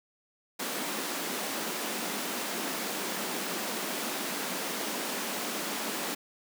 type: high-pass noise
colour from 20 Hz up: pink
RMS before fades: -34 dBFS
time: 0.59-6.15 s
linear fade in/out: 10 ms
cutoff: 190 Hz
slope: 48 dB/octave
effects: none